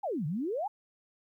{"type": "exponential two-way sweep", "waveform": "sine", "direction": "down then up", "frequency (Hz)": [881, 138.59, 881], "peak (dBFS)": -30, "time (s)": [0.03, 0.68], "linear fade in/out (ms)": 10, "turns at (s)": 0.26, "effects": ["12-bit"]}